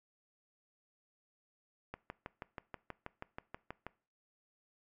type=click train; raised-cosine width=0.5 ms; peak=-27 dBFS; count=13; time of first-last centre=1.94-3.866 s; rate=6.23 Hz; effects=noise-tail reverb RT60 0.4 s tail -21 dB re dry

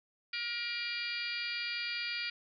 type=harmonic tone; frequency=474.6 Hz; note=A#4; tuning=31 cents sharp; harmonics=3 / 4 / 5 / 6 / 7 / 8 / 9 / 10; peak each=-44 / -44 / -38 / -45 / -47 / -48 / -46 / -41 dBFS; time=0.33-2.3 s; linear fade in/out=5 ms; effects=none

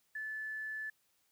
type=tone with quantisation; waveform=sine; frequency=1740 Hz; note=A6; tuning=20 cents flat; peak=-38 dBFS; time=0.15-0.9 s; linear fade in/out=5 ms; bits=11; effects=white hiss -75 dBFS RMS until 1.31 s

